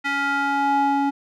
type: tone with band-pass filter sweep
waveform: square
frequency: 280 Hz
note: C#4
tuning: 18 cents sharp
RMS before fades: -21 dBFS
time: 0.04-1.11 s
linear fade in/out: 20 ms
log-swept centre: 1900 to 580 Hz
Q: 2.4
effects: none